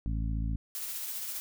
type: harmonic tone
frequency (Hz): 55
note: A1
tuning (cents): 0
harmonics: 1 / 2 / 3 / 4 / 5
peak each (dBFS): -30 / -36 / -40 / -42 / -44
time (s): 0.06-0.56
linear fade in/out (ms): 0
type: noise with tremolo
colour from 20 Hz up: blue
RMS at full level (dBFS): -36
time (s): 0.75-1.4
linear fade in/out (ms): 0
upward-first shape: sine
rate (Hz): 15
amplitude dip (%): 30
effects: none